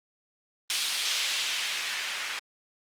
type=noise with low-pass filter sweep; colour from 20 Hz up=violet; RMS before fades=-30 dBFS; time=0.7-2.39 s; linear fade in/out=0 ms; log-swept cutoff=4000 to 2000 Hz; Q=1.3; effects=Opus 32 kbps